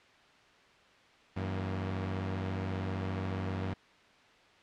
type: tone cluster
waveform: sawtooth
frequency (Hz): 94.8 / 162.4 / 233.6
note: F#2 / E3 / A#3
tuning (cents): +43 / -26 / +4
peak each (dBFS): -30 / -39 / -38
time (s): 1.36-3.74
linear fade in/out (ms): 10
effects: white hiss -60 dBFS RMS until 4.62 s + low-pass 3000 Hz 12 dB/octave